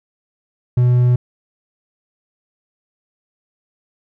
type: tone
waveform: triangle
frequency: 123.4 Hz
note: B2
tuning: 1 cent flat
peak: -8 dBFS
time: 0.77-1.16 s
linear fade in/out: 5 ms
effects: none